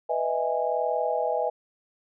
sine chord, E major seventh, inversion second, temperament just, 494.4 / 618.1 / 659.3 / 824.1 Hz, B4 / D#5 / E5 / G#5, +2 / -12 / 0 / -14 cents, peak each -29 dBFS, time 0.09-1.5 s, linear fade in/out 10 ms, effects none

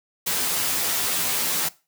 white noise with comb filter, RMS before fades -24 dBFS, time 0.26-1.69 s, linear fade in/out 10 ms, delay 12 ms, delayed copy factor +0.9, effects noise-tail reverb RT60 0.3 s tail -20 dB re dry + high-pass 100 Hz 12 dB/octave

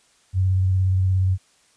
sine tone with vibrato, 93.8 Hz, F#2, 24 cents sharp, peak -16 dBFS, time 0.33-1.38 s, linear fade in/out 50 ms, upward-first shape triangle, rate 17 Hz, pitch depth 28 cents each way, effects white hiss -59 dBFS RMS until 1.76 s + resampled to 22050 Hz

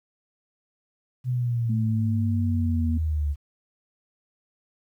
sine linear sweep, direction down, 127 to 70.7 Hz, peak -22 dBFS, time 1.24-3.36 s, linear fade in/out 50 ms
sine tone with pitch glide, 219.7 to 236.8 Hz, A3 to A#3, -2 to +27 cents, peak -26 dBFS, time 1.69-2.98 s, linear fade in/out 10 ms, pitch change +129 cents, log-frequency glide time 1.84-2.47 s
effects 10-bit

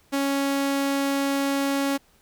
sawtooth tone, 277.2 Hz, C#4, in tune, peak -18 dBFS, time 0.12-1.98 s, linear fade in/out 20 ms, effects pink hiss -60 dBFS RMS until 2.21 s

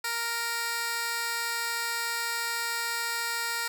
15% pulse tone with high-pass filter, 466.2 Hz, A#4, in tune, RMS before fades -31 dBFS, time 0.04-3.68 s, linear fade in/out 5 ms, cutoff 1400 Hz, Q 0.56, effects none

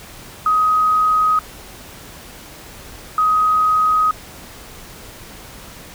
sine tone pair in turn, 1258 / 1258 Hz, D#6 / D#6, +19 / +19 cents, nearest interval unison, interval 0 cents, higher neither, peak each -12 / -12 dBFS, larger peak neither, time 0.46-1.39 / 3.18-4.11 s, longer neither, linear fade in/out 2 ms, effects pink hiss -38 dBFS RMS until 5.94 s

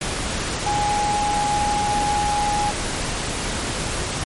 sine tone in noise, 829 Hz, G#5, 3 cents flat, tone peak -19 dBFS, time 0.66-2.71 s, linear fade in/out 5 ms, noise pink, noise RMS -25 dBFS, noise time 0.01-4.24 s, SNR +3 dB, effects MP3 48 kbps

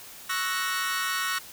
sawtooth chord, F# dominant seventh, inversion second, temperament equal, 1108.7 / 1318.5 / 1480 / 1864.7 Hz, C#6 / E6 / F#6 / A#6, 0 / 0 / 0 / 0 cents, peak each -29 / -30 / -28 / -28 dBFS, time 0.29-1.39 s, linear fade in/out 10 ms, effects white hiss -45 dBFS RMS until 1.52 s

